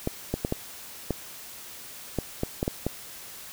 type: clicks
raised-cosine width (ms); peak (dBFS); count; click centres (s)
2; -12; 10; 0.074 / 0.34 / 0.449 / 0.524 / 1.107 / 2.187 / 2.434 / 2.629 / 2.679 / 2.866
effects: white hiss -43 dBFS RMS until 3.52 s